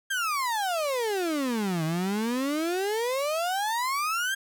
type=exponential two-way sweep; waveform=35% pulse; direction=down then up; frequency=1623 to 155.2 to 1623 Hz; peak=-24 dBFS; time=0.1-4.35 s; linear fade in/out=10 ms; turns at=1.84 s; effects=none